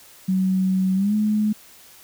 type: tone with pitch glide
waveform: sine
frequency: 188.1 to 212.4 Hz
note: F#3 to G#3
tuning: +29 to +39 cents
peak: -17 dBFS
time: 0.28-1.53 s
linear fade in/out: 10 ms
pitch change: +210 cents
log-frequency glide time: 0.95-1.14 s
effects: white hiss -48 dBFS RMS until 2.03 s